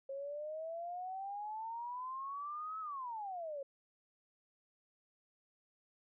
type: exponential two-way sweep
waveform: sine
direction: up then down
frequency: 539 to 1304 to 539 Hz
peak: -40 dBFS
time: 0.09-3.63 s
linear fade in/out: 5 ms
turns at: 2.8 s
effects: none